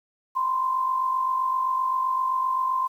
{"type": "tone pair together", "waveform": "sine", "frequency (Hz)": [996.3, 1044], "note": ["B5", "C6"], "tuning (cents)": [15, -4], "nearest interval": "minor second", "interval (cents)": 81, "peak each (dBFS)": [-31, -22], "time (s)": [0.35, 2.88], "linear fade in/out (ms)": 20, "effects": ["9-bit"]}